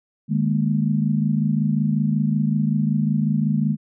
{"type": "chord", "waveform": "sine", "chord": "D# suspended fourth", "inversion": "none", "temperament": "equal with one note detuned", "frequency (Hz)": [152.54, 207.7, 233.1], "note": ["D#3", "G#3", "A#3"], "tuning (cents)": [-34, 0, 0], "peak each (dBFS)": [-21, -21, -24], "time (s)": [0.28, 3.77], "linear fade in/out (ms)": 50, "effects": []}